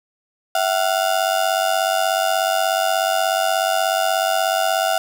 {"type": "ring-modulated tone", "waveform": "35% pulse", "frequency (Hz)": 708, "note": "F5", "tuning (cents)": 23, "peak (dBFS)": -12, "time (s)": [0.55, 4.98], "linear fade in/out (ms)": 0, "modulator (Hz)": 48.3, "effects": []}